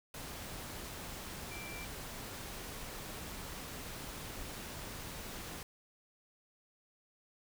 sine tone in noise, 2349 Hz, D7, in tune, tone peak -47 dBFS, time 1.51-1.85 s, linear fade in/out 2 ms, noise pink, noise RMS -45 dBFS, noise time 0.14-5.63 s, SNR -5 dB, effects none

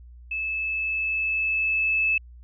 sine tone with level ramp, 2612 Hz, E7, 17 cents flat, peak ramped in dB -26 to -19 dBFS, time 0.31-2.18 s, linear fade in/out 5 ms, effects added 60 Hz sine -43 dBFS peak until 2.43 s

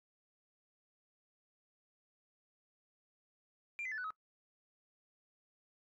sine tone with pitch steps, 2379 / 2035 / 1741.5 / 1490 / 1274.9 Hz, D7 / C7 / A6 / F#6 / D#6, +22 / -49 / -18 / +12 / +42 cents, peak -37 dBFS, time 3.79-4.105 s, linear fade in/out 0 ms, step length 63 ms, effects noise-tail reverb RT60 0.1 s tail -22 dB re dry + tanh soft clip ceiling -35 dBFS

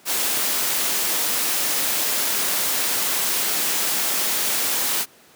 white noise, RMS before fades -22 dBFS, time 0.05-5.06 s, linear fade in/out 50 ms, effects pink hiss -51 dBFS RMS until 5.35 s + high-pass 200 Hz 12 dB/octave

